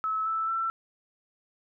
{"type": "tone with pitch steps", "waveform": "sine", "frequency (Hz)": [1297, 1318.1, 1339.6], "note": ["E6", "E6", "E6"], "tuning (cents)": [-28, -1, 27], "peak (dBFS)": -26, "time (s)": [0.04, 0.7], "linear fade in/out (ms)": 0, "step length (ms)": 220, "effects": []}